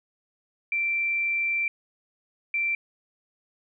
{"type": "tone bursts at uneven times", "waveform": "sine", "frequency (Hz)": 2349, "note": "D7", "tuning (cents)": 0, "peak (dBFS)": -23, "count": 2, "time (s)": [[0.72, 1.68], [2.54, 2.75]], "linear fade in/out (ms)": 2, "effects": []}